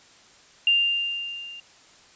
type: tone with level ramp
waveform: sine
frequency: 2794 Hz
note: F7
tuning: in tune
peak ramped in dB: -15 to -38 dBFS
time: 0.67-1.6 s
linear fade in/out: 2 ms
effects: white hiss -53 dBFS RMS until 2.15 s + resampled to 16000 Hz